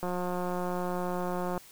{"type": "click train", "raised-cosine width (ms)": 1, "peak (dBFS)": -20, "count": 278, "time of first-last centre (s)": [0.03, 1.577], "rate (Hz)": 179, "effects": ["white hiss -53 dBFS RMS until 1.71 s"]}